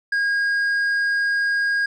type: tone with tanh clipping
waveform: sine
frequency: 1631 Hz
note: G#6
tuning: 32 cents flat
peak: -19 dBFS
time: 0.12-1.86 s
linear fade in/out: 5 ms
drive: 5 dB
effects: none